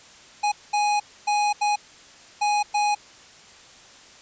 square tone bursts at uneven times, 830.6 Hz, G#5, in tune, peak -20 dBFS, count 6, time 0.43-0.52 / 0.73-1 / 1.27-1.53 / 1.61-1.76 / 2.41-2.63 / 2.74-2.95 s, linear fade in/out 10 ms, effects white hiss -48 dBFS RMS until 4.21 s + resampled to 16000 Hz

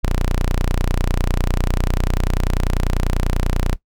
sawtooth tone, 30.14 Hz, B0, 41 cents flat, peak -12 dBFS, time 0.03-3.76 s, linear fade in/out 10 ms, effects noise-tail reverb RT60 0.1 s tail -18 dB re dry

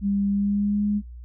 sine tone with pitch glide, 200 to 206.7 Hz, G3 to G#3, +35 to -8 cents, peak -20 dBFS, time 0.01-1.02 s, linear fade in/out 50 ms, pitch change +57 cents, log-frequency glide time 0.29-0.85 s, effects noise-tail reverb RT60 0.1 s tail -20 dB re dry + added 60 Hz sine -37 dBFS peak until 1.24 s

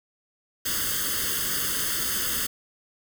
white noise with comb filter, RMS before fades -27 dBFS, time 0.65-2.47 s, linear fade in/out 10 ms, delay 0.62 ms, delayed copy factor +0.95, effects none

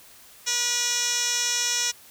10% pulse tone with band-pass filter, 483.9 Hz, B4, 35 cents flat, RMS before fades -25 dBFS, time 0.46-1.92 s, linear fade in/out 20 ms, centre 5300 Hz, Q 6.8, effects white hiss -50 dBFS RMS until 2.1 s

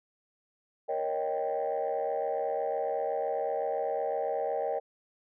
sine chord, Eb dominant seventh, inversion second, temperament equal with one note detuned, 468.6 / 554.4 / 622.3 / 784 Hz, Bb4 / Db5 / Eb5 / G5, +9 / 0 / 0 / 0 cents, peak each -33 dBFS, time 0.88-4.8 s, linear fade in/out 20 ms, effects tanh soft clip ceiling -22 dBFS

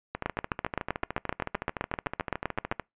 two click trains, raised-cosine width 0.5 ms, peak -16 / -12 dBFS, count 37 / 20, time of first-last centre 0.15-2.797 / 0.26-2.715 s, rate 13.6 / 7.74 Hz, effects noise-tail reverb RT60 0.2 s tail -25 dB re dry + resampled to 8000 Hz

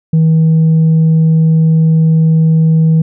sine tone with tanh clipping, 160.4 Hz, E3, 47 cents flat, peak -6 dBFS, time 0.13-3.02 s, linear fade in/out 5 ms, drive 1 dB, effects none

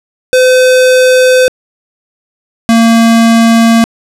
square tone pair in turn, 510 / 228.8 Hz, C5 / A#3, -44 / -32 cents, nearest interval octave + major second, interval 1388 cents, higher first, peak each -4 dBFS, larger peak neither, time 0.33-1.48 / 2.69-3.84 s, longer neither, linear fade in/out 0 ms, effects low-pass 11000 Hz 12 dB/octave + 7-bit

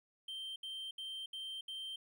triangle tone bursts, 3136 Hz, G7, in tune, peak -40 dBFS, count 5, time 0.28-1.96 s, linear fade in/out 5 ms, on 280 ms, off 70 ms, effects none

